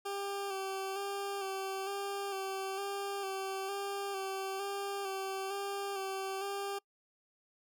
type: tone with vibrato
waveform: 20% pulse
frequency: 392 Hz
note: G4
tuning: in tune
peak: -31 dBFS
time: 0.05-6.79 s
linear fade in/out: 10 ms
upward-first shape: square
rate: 1.1 Hz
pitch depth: 27 cents each way
effects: noise-tail reverb RT60 0.1 s tail -26 dB re dry